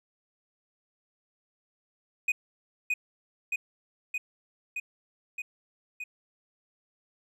triangle tone with echo, 2489 Hz, D#7, in tune, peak -21 dBFS, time 2.28-2.32 s, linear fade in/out 5 ms, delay 620 ms, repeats 6, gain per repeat -2 dB, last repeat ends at 6.04 s, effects none

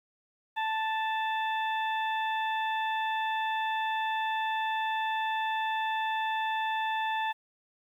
harmonic tone, 880 Hz, A5, in tune, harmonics 1 / 2 / 3 / 4, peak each -29 / -35 / -40 / -41 dBFS, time 0.56-7.33 s, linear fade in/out 20 ms, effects 10-bit

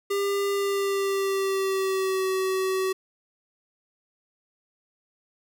square tone with pitch glide, 400 to 378.6 Hz, G4 to F#4, +35 to +40 cents, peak -24 dBFS, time 0.1-2.93 s, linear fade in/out 10 ms, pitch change -95 cents, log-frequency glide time 0.53-2.26 s, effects 10-bit

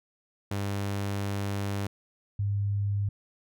sawtooth / sine tone pair in turn, 100 / 101.05 Hz, G2 / G#2, +35 / -47 cents, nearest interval unison, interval 18 cents, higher second, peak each -25 dBFS, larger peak neither, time 0.51-1.87 / 2.39-3.09 s, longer first, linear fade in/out 5 ms, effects none

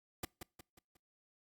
pink noise with echo, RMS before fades -39 dBFS, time 0.23-0.25 s, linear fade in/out 5 ms, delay 180 ms, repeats 4, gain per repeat -7 dB, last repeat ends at 0.97 s, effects noise-tail reverb RT60 0.3 s tail -25 dB re dry + Opus 48 kbps

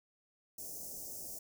white band-stop noise, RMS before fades -45 dBFS, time 0.58-1.39 s, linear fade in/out 5 ms, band 730 to 5400 Hz, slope 48 dB/octave, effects none

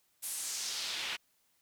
pink noise with band-pass filter sweep, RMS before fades -38 dBFS, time 0.22-1.17 s, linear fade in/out 20 ms, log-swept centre 11000 to 2600 Hz, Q 1.7, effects white hiss -73 dBFS RMS until 1.61 s

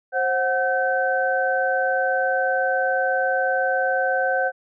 sine tone cluster, 529 / 737 / 1537 Hz, C5 / F#5 / G6, +19 / -7 / -35 cents, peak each -23 dBFS, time 0.12-4.52 s, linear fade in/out 50 ms, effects none

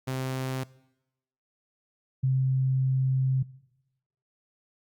sawtooth / sine tone pair in turn, 130.81 / 131.55 Hz, C3 / C3, 0 / +10 cents, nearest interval unison, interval 10 cents, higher second, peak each -25 / -21 dBFS, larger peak second, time 0.07-0.64 / 2.23-3.43 s, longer second, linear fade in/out 10 ms, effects noise-tail reverb RT60 0.9 s tail -21 dB re dry + Opus 48 kbps

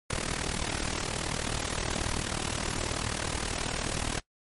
pink noise with amplitude modulation, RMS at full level -28 dBFS, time 0.1-4.2 s, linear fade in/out 5 ms, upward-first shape sine, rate 38.8 Hz, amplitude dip 85%, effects noise-tail reverb RT60 0.1 s tail -21 dB re dry + MP3 48 kbps

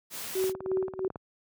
white noise, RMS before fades -38 dBFS, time 0.1-0.53 s, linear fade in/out 50 ms
sine tone with tremolo, 377.1 Hz, F#4, 33 cents sharp, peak -24 dBFS, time 0.35-1.08 s, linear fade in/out 5 ms, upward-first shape sine, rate 3 Hz, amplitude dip 90%
click train, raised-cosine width 1 ms, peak -24 dBFS, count 14, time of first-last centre 0.44-1.158 s, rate 18.1 Hz
effects high-pass 80 Hz 12 dB/octave

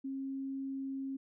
sine tone, 269.9 Hz, C#4, 46 cents flat, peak -36 dBFS, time 0.04-1.17 s, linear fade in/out 10 ms, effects none

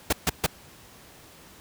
pink noise bursts, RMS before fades -21 dBFS, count 3, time 0.1-0.464 s, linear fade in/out 5 ms, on 28 ms, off 140 ms, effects pink hiss -50 dBFS RMS until 1.6 s + high-pass 60 Hz 12 dB/octave

